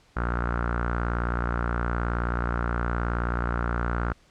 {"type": "tone with low-pass filter", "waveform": "sawtooth", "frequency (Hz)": 59, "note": "A#1", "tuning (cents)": 22, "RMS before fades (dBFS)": -27, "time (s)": [0.16, 4.13], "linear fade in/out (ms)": 10, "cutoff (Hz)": 1400, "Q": 5.9, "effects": ["pink hiss -60 dBFS RMS until 4.3 s", "low-pass 7000 Hz 12 dB/octave"]}